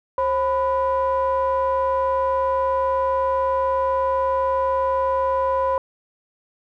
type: ring-modulated tone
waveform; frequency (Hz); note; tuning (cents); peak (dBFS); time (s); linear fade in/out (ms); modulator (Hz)
triangle; 231.9; A#3; -9; -13; 0.18-5.78; 2; 766
effects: none